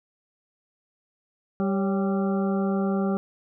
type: harmonic tone with a mistuned harmonic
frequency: 196 Hz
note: G3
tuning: in tune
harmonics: 1 / 2 / 3 / 4 / 6 / 7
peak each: -23 / -29 / -33 / -35 / -39 / -40 dBFS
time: 1.6-3.17 s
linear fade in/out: 0 ms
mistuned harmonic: 3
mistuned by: -79 cents
effects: none